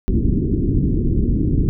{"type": "low-pass noise", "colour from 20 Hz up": "pink", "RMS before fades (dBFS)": -17, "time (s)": [0.08, 1.69], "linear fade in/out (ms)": 0, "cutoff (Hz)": 370, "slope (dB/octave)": 48, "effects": []}